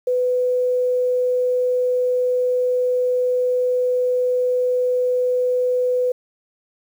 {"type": "tone", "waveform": "sine", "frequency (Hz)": 499.5, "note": "B4", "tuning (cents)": 20, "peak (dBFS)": -16, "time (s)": [0.07, 6.12], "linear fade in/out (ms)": 5, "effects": ["8-bit"]}